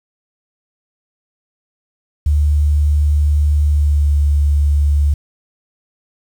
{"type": "tone with pitch glide", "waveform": "sine", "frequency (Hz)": [74, 72.69], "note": ["D2", "D2"], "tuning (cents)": [14, -17], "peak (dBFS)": -10, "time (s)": [2.26, 5.14], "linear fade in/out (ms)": 5, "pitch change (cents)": -31, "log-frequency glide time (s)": [3.69, 4.14], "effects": ["7-bit"]}